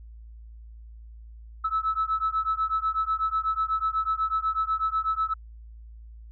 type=beating tone pair; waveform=sine; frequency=1300 / 1308.1 Hz; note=E6 / E6; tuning=-24 / -14 cents; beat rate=8.1 Hz; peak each=-26 / -26 dBFS; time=1.64-5.34 s; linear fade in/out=10 ms; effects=tanh soft clip ceiling -17 dBFS + added 56 Hz sine -42 dBFS peak until 6.31 s